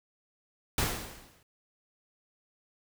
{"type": "noise with exponential decay", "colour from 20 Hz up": "pink", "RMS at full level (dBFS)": -26, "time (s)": [0.78, 1.43], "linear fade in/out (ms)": 2, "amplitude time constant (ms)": 140, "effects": []}